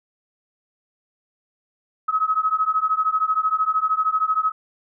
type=beating tone pair; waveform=sine; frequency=1272 / 1285 Hz; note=D#6 / E6; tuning=+38 / -45 cents; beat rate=13 Hz; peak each=-21 dBFS; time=2.08-4.52 s; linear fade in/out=10 ms; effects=none